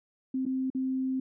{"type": "tone with dropouts", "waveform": "sine", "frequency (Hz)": 261.6, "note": "C4", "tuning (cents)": 0, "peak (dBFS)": -27, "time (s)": [0.34, 1.2], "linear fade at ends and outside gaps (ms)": 5, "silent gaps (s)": [[0.454, 0.462], [0.702, 0.748]], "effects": []}